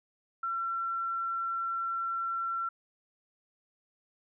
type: tone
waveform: sine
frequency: 1355 Hz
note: E6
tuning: 47 cents sharp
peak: -30 dBFS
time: 0.43-2.69 s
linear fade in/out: 5 ms
effects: none